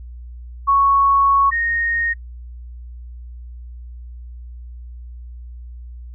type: tone pair in turn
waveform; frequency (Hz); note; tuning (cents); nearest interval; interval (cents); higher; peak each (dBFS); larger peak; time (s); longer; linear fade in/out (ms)
sine; 1108.7 / 1856; C#6 / A#6; 0 / -8; major sixth; 892; second; -11 / -17; first; 0.67-1.51 / 1.51-2.14; first; 20
effects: noise-tail reverb RT60 0.1 s tail -26 dB re dry + added 60 Hz sine -32 dBFS peak until 6.14 s